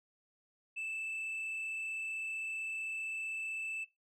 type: tone with frequency modulation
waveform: sine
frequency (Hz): 2637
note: E7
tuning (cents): 0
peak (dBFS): -34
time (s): 0.76-3.85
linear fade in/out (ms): 20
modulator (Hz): 35.6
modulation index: 0.56
effects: noise-tail reverb RT60 0.2 s tail -21 dB re dry + tanh soft clip ceiling -36 dBFS